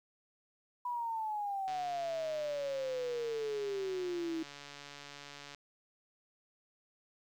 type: exponential sweep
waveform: sine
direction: down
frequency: 987.8 to 320 Hz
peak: -34 dBFS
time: 0.85-4.43 s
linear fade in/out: 5 ms
type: click train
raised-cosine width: 0.2 ms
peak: -31 dBFS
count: 554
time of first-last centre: 1.68-5.547 s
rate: 143 Hz
effects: 11-bit